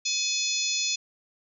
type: harmonic tone with a mistuned harmonic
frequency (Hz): 847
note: G#5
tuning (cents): +34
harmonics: 3 / 4 / 5 / 6 / 7 / 8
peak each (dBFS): -32 / -32 / -32 / -32 / -32 / -32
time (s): 0.05-0.96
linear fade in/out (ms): 10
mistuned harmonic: 4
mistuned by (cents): +43
effects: none